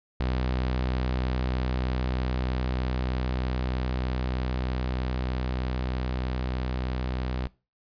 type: tone with level ramp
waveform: sawtooth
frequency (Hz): 63.2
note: B1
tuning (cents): +41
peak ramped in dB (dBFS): -21 to -24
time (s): 0.2-7.47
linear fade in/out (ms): 0
effects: noise-tail reverb RT60 0.3 s tail -21 dB re dry + resampled to 11025 Hz